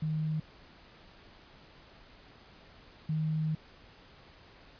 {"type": "tone pair in turn", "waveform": "sine", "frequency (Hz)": [155.7, 156.28], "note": ["D#3", "D#3"], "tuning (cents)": [2, 8], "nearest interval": "unison", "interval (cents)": 6, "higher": "second", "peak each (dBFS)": [-29, -28], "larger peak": "second", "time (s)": [[0.02, 0.4], [3.09, 3.55]], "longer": "second", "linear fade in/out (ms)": 5, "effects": ["pink hiss -56 dBFS RMS until 4.79 s", "resampled to 11025 Hz"]}